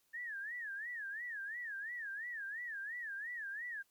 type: tone with vibrato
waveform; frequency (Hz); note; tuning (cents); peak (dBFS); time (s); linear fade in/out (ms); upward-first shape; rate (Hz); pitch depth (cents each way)
sine; 1760; A6; 0; -40; 0.13-3.83; 20; sine; 2.9; 190
effects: white hiss -75 dBFS RMS until 3.9 s + MP3 96 kbps